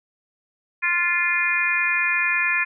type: harmonic tone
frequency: 349.2 Hz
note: F4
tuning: in tune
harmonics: 3 / 4 / 5 / 6 / 7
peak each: -30 / -30 / -23 / -26 / -22 dBFS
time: 0.82-2.65 s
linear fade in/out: 20 ms
effects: none